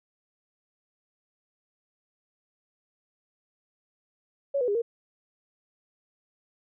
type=tone with pitch steps; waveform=sine; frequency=558 / 491.5 / 407.6 / 465.9 Hz; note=C#5 / B4 / G#4 / A#4; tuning=+11 / -8 / -32 / -1 cents; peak=-23 dBFS; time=4.54-4.82 s; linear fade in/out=10 ms; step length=70 ms; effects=none